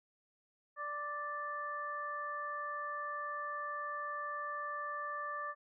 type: harmonic tone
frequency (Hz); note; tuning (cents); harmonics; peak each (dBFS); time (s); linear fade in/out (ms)
587.3; D5; 0; 1 / 2 / 3; -47 / -39 / -44; 0.76-5.55; 50
effects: none